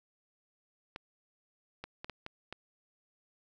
clicks, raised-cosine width 0.3 ms, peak -25 dBFS, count 6, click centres 0.961 / 1.84 / 2.045 / 2.097 / 2.264 / 2.526 s, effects none

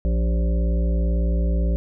harmonic tone with a mistuned harmonic, 58.1 Hz, A#1, 5 cents flat, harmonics 1 / 3 / 5 / 7 / 9 / 10, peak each -18 / -27 / -36 / -36 / -36 / -37 dBFS, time 0.05-1.76 s, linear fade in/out 0 ms, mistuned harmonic 7, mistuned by -57 cents, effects none

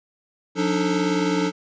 square tone cluster, 179.2 / 288.3 / 307.5 / 441.7 Hz, F3 / D4 / D#4 / A4, +45 / -32 / -20 / +7 cents, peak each -26 dBFS, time 0.55-1.52 s, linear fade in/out 50 ms, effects resampled to 16000 Hz

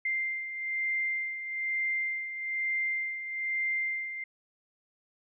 sine beating tone pair, 2093 / 2094.1 Hz, C7 / C7, 0 / +1 cents, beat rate 1.1 Hz, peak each -37 / -30 dBFS, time 0.05-4.24 s, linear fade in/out 5 ms, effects none

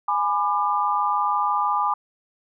sine chord, G# diminished, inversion none, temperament just, 830.6 / 996.7 / 1196.1 Hz, G#5 / B5 / D6, 0 / +16 / +31 cents, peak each -24 / -24 / -23 dBFS, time 0.08-1.94 s, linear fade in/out 5 ms, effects none

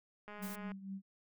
click train, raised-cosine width 0.5 ms, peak -35 dBFS, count 92, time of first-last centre 0.28-0.718 s, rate 208 Hz
sine tone with tremolo, 193.9 Hz, G3, 19 cents flat, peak -39 dBFS, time 0.38-1.02 s, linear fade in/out 50 ms, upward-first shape triangle, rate 4.1 Hz, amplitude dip 75%
blue noise, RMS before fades -49 dBFS, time 0.42-0.56 s, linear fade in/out 10 ms
effects none

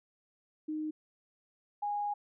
sine tone pair in turn, 308.5 / 823.6 Hz, D#4 / G#5, -15 / -15 cents, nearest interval octave + perfect fourth, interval 1700 cents, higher second, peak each -33 / -31 dBFS, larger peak second, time 0.68-0.91 / 1.82-2.14 s, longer second, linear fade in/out 10 ms, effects none

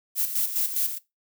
violet noise with tremolo, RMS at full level -24 dBFS, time 0.15-0.99 s, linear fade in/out 50 ms, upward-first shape square, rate 4.9 Hz, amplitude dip 60%, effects noise-tail reverb RT60 0.2 s tail -19 dB re dry

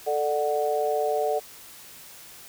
sine chord, D major, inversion second, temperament equal with one note detuned, 440 / 594.8 / 740 Hz, A4 / D5 / F#5, 0 / +22 / 0 cents, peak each -26 / -27 / -27 dBFS, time 0.06-1.4 s, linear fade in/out 20 ms, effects white hiss -46 dBFS RMS until 2.48 s

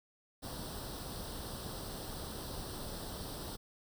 pink noise with comb filter, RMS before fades -43 dBFS, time 0.42-3.57 s, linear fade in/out 20 ms, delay 0.22 ms, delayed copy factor +0.75, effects none

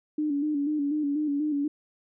sine tone with vibrato, 293.7 Hz, D4, in tune, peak -24 dBFS, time 0.18-1.68 s, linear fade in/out 5 ms, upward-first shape square, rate 4.1 Hz, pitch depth 55 cents each way, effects none

